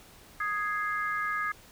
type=chord; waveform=sine; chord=Ab major; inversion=second; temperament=equal; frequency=1244.5 / 1661.2 / 2093 Hz; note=Eb6 / Ab6 / C7; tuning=0 / 0 / 0 cents; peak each=-31 / -32 / -37 dBFS; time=0.4-1.52 s; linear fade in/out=5 ms; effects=pink hiss -54 dBFS RMS until 1.71 s